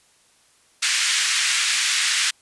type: band-pass noise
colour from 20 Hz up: pink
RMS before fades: -21 dBFS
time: 0.82-2.31 s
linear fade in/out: 10 ms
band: 1700 to 9000 Hz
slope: 24 dB/octave
effects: white hiss -58 dBFS RMS until 2.41 s + resampled to 24000 Hz